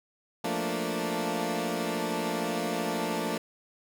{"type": "chord", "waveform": "15% pulse", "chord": "Bb major seventh", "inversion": "second", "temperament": "equal", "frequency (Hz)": [174.61, 220, 233.1, 293.7], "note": ["F3", "A3", "Bb3", "D4"], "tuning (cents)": [0, 0, 0, 0], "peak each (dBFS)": -28, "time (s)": [0.44, 3.38], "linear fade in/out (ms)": 5, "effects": []}